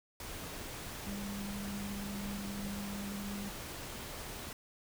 sine tone in noise, 201 Hz, G3, 44 cents sharp, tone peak -39 dBFS, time 1.07-3.49 s, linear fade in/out 2 ms, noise pink, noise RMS -44 dBFS, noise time 0.2-4.53 s, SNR +2 dB, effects none

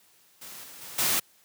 white noise with level steps, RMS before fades -43 / -46 / -42 / -25 dBFS, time 0.41-1.2 s, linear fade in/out 10 ms, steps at 0.63 / 0.81 / 0.98 s, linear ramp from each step 10 ms, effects white hiss -61 dBFS RMS until 1.44 s + high-pass 100 Hz 12 dB/octave

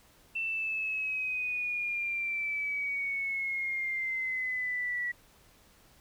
sine exponential sweep, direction down, 2685 to 1937 Hz, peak -30 dBFS, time 0.35-5.12 s, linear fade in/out 10 ms, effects pink hiss -61 dBFS RMS until 6 s

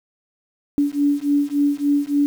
sine beating tone pair, 285.6 / 289.1 Hz, D4 / D4, -48 / -27 cents, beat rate 3.5 Hz, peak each -19 dBFS, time 0.78-2.26 s, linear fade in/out 0 ms, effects 7-bit

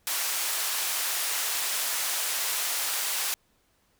white band-pass noise, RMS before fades -29 dBFS, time 0.07-3.34 s, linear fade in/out 0 ms, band 690 to 15000 Hz, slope 12 dB/octave, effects pink hiss -68 dBFS RMS until 3.99 s

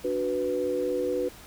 sine chord, B minor, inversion first, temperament equal, 293.7 / 370 / 493.9 Hz, D4 / F#4 / B4, 0 / 0 / 0 cents, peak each -33 / -30 / -27 dBFS, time 0.04-1.29 s, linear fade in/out 10 ms, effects pink hiss -48 dBFS RMS until 1.46 s

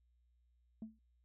sine tone with exponential decay, 220 Hz, A3, in tune, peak -38 dBFS, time 0.82-0.99 s, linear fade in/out 2 ms, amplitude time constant 36 ms, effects tanh soft clip ceiling -40 dBFS + added 60 Hz sine -70 dBFS peak until 1.24 s

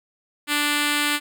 5% pulse tone with notch filter, 293.7 Hz, D4, in tune, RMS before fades -22 dBFS, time 0.47-1.2 s, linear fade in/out 50 ms, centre 660 Hz, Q 0.95, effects none

